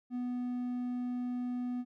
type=tone; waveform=triangle; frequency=246.9 Hz; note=B3; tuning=in tune; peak=-31 dBFS; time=0.1-1.85 s; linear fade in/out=50 ms; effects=none